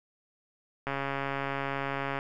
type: click train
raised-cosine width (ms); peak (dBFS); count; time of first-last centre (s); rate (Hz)
0.5; -17; 183; 0.87-2.189; 138
effects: none